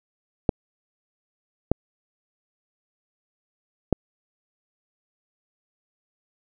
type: clicks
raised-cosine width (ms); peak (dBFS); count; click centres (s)
2; -4; 3; 0.492 / 1.716 / 3.927
effects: none